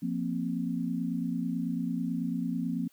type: chord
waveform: sine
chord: F suspended fourth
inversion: none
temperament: just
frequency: 174.61 / 232.8 / 261.9 Hz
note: F3 / Bb3 / C4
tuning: 0 / -2 / +2 cents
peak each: -33 dBFS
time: 0.02-2.88 s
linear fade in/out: 10 ms
effects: white hiss -65 dBFS RMS until 2.92 s

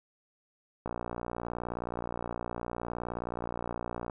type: click train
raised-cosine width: 1 ms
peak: -21 dBFS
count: 193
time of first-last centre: 0.86-4.098 s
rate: 59.3 Hz
effects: none

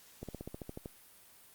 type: slowing click train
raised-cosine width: 2 ms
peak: -28 dBFS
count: 10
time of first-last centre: 0.23-0.859 s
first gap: 57 ms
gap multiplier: 1.05
effects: white hiss -59 dBFS RMS until 1.54 s + Opus 48 kbps

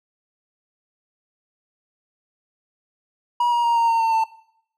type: tone with pitch steps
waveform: triangle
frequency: 961 / 949.4 / 938 / 926.7 / 915.5 / 904.4 / 893.5 Hz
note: B5 / A#5 / A#5 / A#5 / A#5 / A5 / A5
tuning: -48 / +31 / +11 / -10 / -32 / +47 / +26 cents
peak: -14 dBFS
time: 3.4-4.24 s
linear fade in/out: 5 ms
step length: 120 ms
effects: noise-tail reverb RT60 0.7 s tail -19 dB re dry

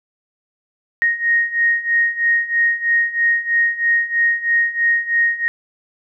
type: beating tone pair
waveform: sine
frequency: 1864.7 / 1867.8 Hz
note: A#6 / A#6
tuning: 0 / +3 cents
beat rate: 3.1 Hz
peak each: -19 / -16 dBFS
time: 1.02-5.48 s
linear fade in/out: 0 ms
effects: none

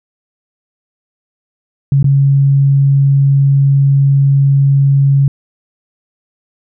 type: tone with dropouts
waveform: sine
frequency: 138.59 Hz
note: C#3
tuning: in tune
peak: -6 dBFS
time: 1.92-5.28 s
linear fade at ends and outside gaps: 2 ms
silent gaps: 2.028-2.043 s
effects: none

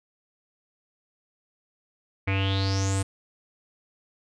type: tone with low-pass filter sweep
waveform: square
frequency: 97 Hz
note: G2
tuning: 18 cents flat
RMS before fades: -25 dBFS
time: 2.27-3.03 s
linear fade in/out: 10 ms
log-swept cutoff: 2200 to 9000 Hz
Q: 7.8
effects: none

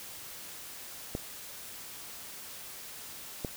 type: clicks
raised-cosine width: 2 ms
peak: -19 dBFS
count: 2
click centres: 1.151 / 3.448 s
effects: white hiss -45 dBFS RMS until 3.56 s

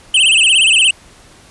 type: tone with vibrato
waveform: square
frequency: 2861 Hz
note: F7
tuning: 41 cents sharp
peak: -8 dBFS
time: 0.14-0.91 s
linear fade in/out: 5 ms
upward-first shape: sine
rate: 17 Hz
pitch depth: 180 cents each way
effects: pink hiss -43 dBFS RMS until 1.5 s + resampled to 24000 Hz

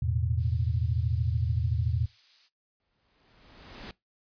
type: chord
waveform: sine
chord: E suspended fourth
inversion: none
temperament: equal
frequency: 82.41 / 110 / 123.47 Hz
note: E2 / A2 / B2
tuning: 0 / 0 / 0 cents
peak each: -28 / -29 / -31 dBFS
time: 0.02-2.06 s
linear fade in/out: 5 ms
type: noise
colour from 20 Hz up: violet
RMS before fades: -45 dBFS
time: 0.37-2.5 s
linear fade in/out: 50 ms
type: noise with exponential growth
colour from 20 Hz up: pink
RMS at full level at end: -40 dBFS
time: 2.8-3.91 s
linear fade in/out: 1 ms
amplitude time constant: 240 ms
effects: noise-tail reverb RT60 0.2 s tail -22 dB re dry + resampled to 11025 Hz

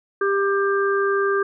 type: harmonic tone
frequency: 396.4 Hz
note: G4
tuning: 19 cents sharp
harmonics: 1 / 3 / 4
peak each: -19 / -24 / -25 dBFS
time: 0.21-1.43 s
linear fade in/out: 5 ms
effects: none

